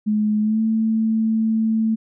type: tone with pitch glide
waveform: sine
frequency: 212.2 to 221.7 Hz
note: G#3 to A3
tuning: +38 to +13 cents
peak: -16 dBFS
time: 0.06-1.96 s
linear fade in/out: 20 ms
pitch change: +75 cents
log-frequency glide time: 0.41-0.61 s
effects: none